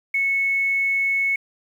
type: tone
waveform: sine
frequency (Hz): 2202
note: C#7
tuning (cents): -12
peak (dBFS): -18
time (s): 0.14-1.36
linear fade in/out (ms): 5
effects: 8-bit